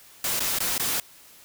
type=noise with dropouts; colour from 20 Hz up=white; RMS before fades=-26 dBFS; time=0.24-1 s; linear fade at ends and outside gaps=2 ms; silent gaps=0.395-0.404 / 0.587-0.603 / 0.78-0.796 s; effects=white hiss -51 dBFS RMS until 1.44 s